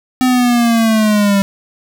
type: linear sweep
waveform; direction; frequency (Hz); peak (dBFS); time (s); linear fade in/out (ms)
square; down; 256.9 to 196; -10; 0.21-1.42; 0
effects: none